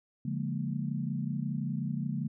sine chord, Bb dominant seventh, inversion first, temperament equal with one note detuned, 143.23 / 174.61 / 207.7 / 233.1 Hz, D3 / F3 / Ab3 / Bb3, -43 / 0 / 0 / 0 cents, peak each -34 / -37 / -37 / -37 dBFS, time 0.25-2.28 s, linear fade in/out 5 ms, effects none

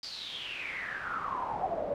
brown noise with band-pass filter sweep, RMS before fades -36 dBFS, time 0.03-1.94 s, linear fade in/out 2 ms, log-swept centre 4800 to 540 Hz, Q 9.9, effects none

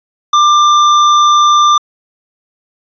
triangle tone with hard clipping, 1189 Hz, D6, 21 cents sharp, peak -7 dBFS, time 0.33-1.78 s, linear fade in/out 5 ms, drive 15 dB, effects resampled to 16000 Hz

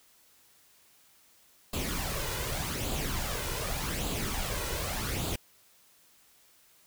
pink noise with flanger, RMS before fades -33 dBFS, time 1.73-5.36 s, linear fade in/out 5 ms, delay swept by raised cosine 0.26 to 2.06 ms, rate 0.85 Hz, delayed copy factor +0.55, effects white hiss -62 dBFS RMS until 6.86 s

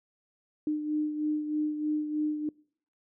sine beating tone pair, 302.5 / 305.7 Hz, D#4 / D#4, -49 / -30 cents, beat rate 3.2 Hz, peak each -28 / -36 dBFS, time 0.67-2.49 s, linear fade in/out 2 ms, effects noise-tail reverb RT60 0.6 s tail -26 dB re dry

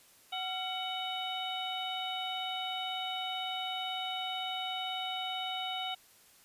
harmonic tone with a mistuned harmonic, 747 Hz, F#5, 16 cents sharp, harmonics 1 / 2 / 3 / 4 / 5, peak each -38 / -46 / -45 / -39 / -40 dBFS, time 0.32-5.95 s, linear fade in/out 10 ms, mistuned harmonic 2, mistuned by -140 cents, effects white hiss -61 dBFS RMS until 6.44 s + resampled to 32000 Hz

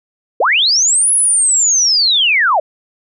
sine linear two-way sweep, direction up then down, 377.8 to 10548 to 558 Hz, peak -9 dBFS, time 0.4-2.6 s, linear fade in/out 5 ms, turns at 1.13 s, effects none

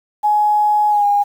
sine tone with pitch glide, 840 to 816.1 Hz, G#5 to G#5, +19 to -31 cents, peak -11 dBFS, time 0.23-1.24 s, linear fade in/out 20 ms, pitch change -50 cents, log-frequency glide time 0.9-1.05 s, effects 7-bit

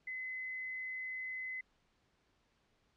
sine tone, 2034 Hz, C7, 50 cents flat, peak -39 dBFS, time 0.07-1.61 s, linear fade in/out 5 ms, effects pink hiss -75 dBFS RMS until 2.96 s + low-pass 5000 Hz 12 dB/octave

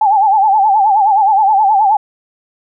sine tone with vibrato, 823 Hz, G#5, 16 cents flat, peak -7 dBFS, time 0.01-1.97 s, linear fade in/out 5 ms, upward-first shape sine, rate 9.5 Hz, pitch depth 120 cents each way, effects none

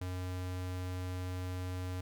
square tone, 91.3 Hz, F#2, 23 cents flat, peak -37 dBFS, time 0.01-2.01 s, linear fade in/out 5 ms, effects none

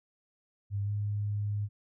sine tone with pitch glide, 100.7 to 103.29 Hz, G2 to G#2, +47 to -9 cents, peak -29 dBFS, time 0.7-1.69 s, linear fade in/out 50 ms, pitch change +44 cents, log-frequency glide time 0.84-0.9 s, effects none

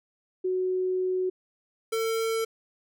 sine / square tone pair in turn, 370 / 450.2 Hz, F#4 / A4, 0 / +40 cents, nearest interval minor third, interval 340 cents, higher second, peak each -24 / -26 dBFS, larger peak first, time 0.44-1.3 / 1.92-2.45 s, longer first, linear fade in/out 10 ms, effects none

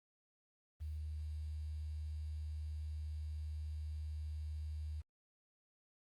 sine tone with quantisation, 76.6 Hz, D#2, 27 cents flat, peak -40 dBFS, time 0.8-5.02 s, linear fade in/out 20 ms, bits 11, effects Opus 24 kbps

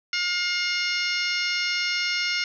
harmonic tone with a mistuned harmonic, 712 Hz, F5, 33 cents sharp, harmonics 2 / 3 / 4 / 5 / 6 / 7 / 8 / 9, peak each -31 / -27 / -31 / -37 / -32 / -36 / -31 / -40 dBFS, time 0.13-2.44 s, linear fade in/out 2 ms, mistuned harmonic 8, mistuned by -72 cents, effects none

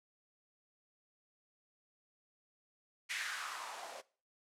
blue noise with band-pass filter sweep, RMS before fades -43 dBFS, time 3.09-4.02 s, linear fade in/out 20 ms, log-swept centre 2100 to 560 Hz, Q 3.3, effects noise-tail reverb RT60 0.4 s tail -21 dB re dry + low-pass 10000 Hz 12 dB/octave

